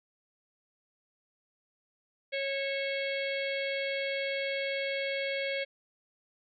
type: harmonic tone with a mistuned harmonic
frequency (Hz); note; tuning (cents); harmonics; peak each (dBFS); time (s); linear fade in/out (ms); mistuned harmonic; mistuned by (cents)
549; C#5; -17; 1 / 3 / 4 / 5 / 6 / 7 / 8; -33 / -41 / -35 / -45 / -41 / -49 / -47; 2.32-5.65; 20; 5; -50
effects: none